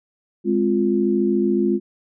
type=chord; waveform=sine; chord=F minor; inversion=first; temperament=equal; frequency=207.7 / 261.6 / 349.2 Hz; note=Ab3 / C4 / F4; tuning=0 / 0 / 0 cents; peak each=-20 / -23 / -19 dBFS; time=0.44-1.8 s; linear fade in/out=50 ms; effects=none